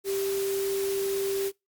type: tone in noise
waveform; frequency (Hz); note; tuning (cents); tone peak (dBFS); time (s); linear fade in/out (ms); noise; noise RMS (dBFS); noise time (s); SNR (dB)
sine; 392; G4; 0; -26; 0.04-1.52; 50; white; -37; 0.04-1.52; +8
effects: noise-tail reverb RT60 0.2 s tail -23 dB re dry + Opus 48 kbps